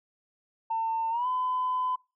sine tone with pitch glide, 901 to 1011.3 Hz, A5 to B5, +41 to +41 cents, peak -25 dBFS, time 0.7-1.96 s, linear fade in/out 10 ms, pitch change +200 cents, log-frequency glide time 1.1-1.27 s, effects noise-tail reverb RT60 0.3 s tail -25 dB re dry + tanh soft clip ceiling -21 dBFS

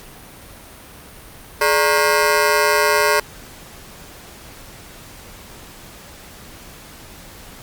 15% pulse ring-modulated tone, 506 Hz, B4, 42 cents sharp, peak -4 dBFS, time 1.61-3.2 s, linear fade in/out 5 ms, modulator 81.8 Hz, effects pink hiss -40 dBFS RMS until 7.62 s + Opus 48 kbps

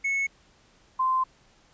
triangle / sine tone pair in turn, 2200 / 1038.3 Hz, C#7 / C6, -14 / -14 cents, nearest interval octave + minor second, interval 1300 cents, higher first, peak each -22 / -21 dBFS, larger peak second, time 0.04-0.27 / 0.99-1.24 s, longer second, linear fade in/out 10 ms, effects pink hiss -60 dBFS RMS until 1.73 s + resampled to 16000 Hz

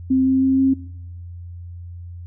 sine tone with pitch steps, 262 / 263.8 / 265.7 / 267.5 Hz, C4 / C4 / C4 / C4, +2 / +14 / +27 / +38 cents, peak -13 dBFS, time 0.1-0.74 s, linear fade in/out 10 ms, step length 160 ms, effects noise-tail reverb RT60 0.8 s tail -21 dB re dry + added 87 Hz sine -32 dBFS peak until 2.26 s

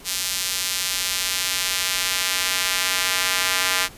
square tone with high-pass filter sweep, 92.5 Hz, F#2, in tune, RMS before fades -23 dBFS, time 0.04-3.89 s, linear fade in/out 50 ms, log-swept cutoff 4200 to 1700 Hz, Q 0.75, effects pink hiss -44 dBFS RMS until 3.97 s + resampled to 32000 Hz

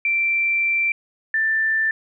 sine tone pair in turn, 2349 / 1773.6 Hz, D7 / A6, 0 / +13 cents, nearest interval perfect fourth, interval 487 cents, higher first, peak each -17 / -17 dBFS, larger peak neither, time 0.05-0.92 / 1.34-1.91 s, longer first, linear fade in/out 2 ms, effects none

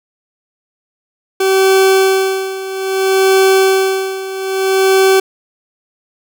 40% pulse tone with tremolo, 383.4 Hz, G4, 38 cents flat, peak -6 dBFS, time 1.4-5.2 s, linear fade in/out 5 ms, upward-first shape sine, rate 0.61 Hz, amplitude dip 80%, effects none

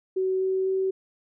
sine tone with pitch steps, 376.5 / 378.7 / 380.9 Hz, F#4 / F#4 / G4, +30 / +40 / -50 cents, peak -22 dBFS, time 0.16-0.91 s, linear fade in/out 10 ms, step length 250 ms, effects none

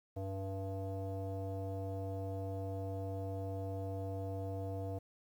square tone with low-pass filter, 96.7 Hz, G2, 23 cents flat, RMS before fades -40 dBFS, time 0.16-4.99 s, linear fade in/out 10 ms, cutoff 610 Hz, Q 6, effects 11-bit

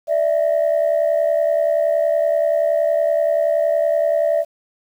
sine tone pair together, 588.7 / 659.3 Hz, D5 / E5, +4 / 0 cents, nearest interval major second, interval 196 cents, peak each -16 dBFS, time 0.07-4.45 s, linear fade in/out 50 ms, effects tanh soft clip ceiling -10 dBFS + 8-bit

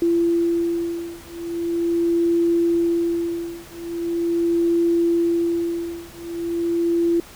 sine beating tone pair, 339.1 / 339.51 Hz, E4 / F4, +49 / -49 cents, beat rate 0.41 Hz, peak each -21 dBFS, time 0.02-7.2 s, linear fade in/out 2 ms, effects pink hiss -43 dBFS RMS until 7.35 s

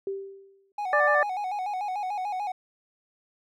sine tone with exponential decay, 391.3 Hz, G4, 3 cents flat, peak -26 dBFS, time 0.07-0.72 s, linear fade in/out 2 ms, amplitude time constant 140 ms
triangle tone with vibrato, 784 Hz, G5, in tune, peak -26 dBFS, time 0.78-2.52 s, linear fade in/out 5 ms, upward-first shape square, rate 6.8 Hz, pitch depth 95 cents each way
harmonic tone, 590 Hz, D5, 8 cents sharp, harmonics 1 / 2 / 3, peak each -23 / -25 / -23 dBFS, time 0.93-1.23 s, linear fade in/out 2 ms
effects none

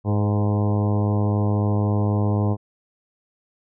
harmonic tone with a mistuned harmonic, 103.83 Hz, G#2, in tune, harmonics 1 / 2 / 3 / 4 / 5 / 6 / 7 / 8 / 9 / 10, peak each -19 / -25 / -29 / -31 / -33 / -35 / -36 / -37 / -38 / -39 dBFS, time 0.04-2.57 s, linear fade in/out 50 ms, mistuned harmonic 5, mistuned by -23 cents, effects none

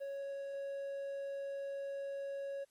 triangle tone, 554.4 Hz, C#5, in tune, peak -37 dBFS, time 0-2.65 s, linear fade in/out 20 ms, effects white hiss -75 dBFS RMS until 2.7 s + Opus 32 kbps

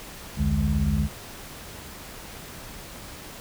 sine tone cluster, 61.7 / 78.9 / 149.5 / 208.7 Hz, B1 / D#2 / D3 / G#3, -1 / +25 / +31 / +9 cents, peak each -26 dBFS, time 0.36-1.09 s, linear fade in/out 50 ms, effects pink hiss -41 dBFS RMS until 3.4 s

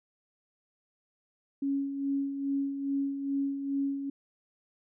sine tone with tremolo, 277.2 Hz, C#4, in tune, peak -26 dBFS, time 1.62-4.1 s, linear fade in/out 5 ms, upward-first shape sine, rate 2.4 Hz, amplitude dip 55%, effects none

